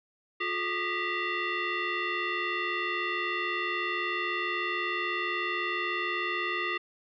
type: tone with frequency modulation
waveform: sine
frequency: 356.9 Hz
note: F4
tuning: 38 cents sharp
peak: -28 dBFS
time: 0.4-6.78 s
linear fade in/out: 10 ms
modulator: 790 Hz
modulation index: 3.4
effects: none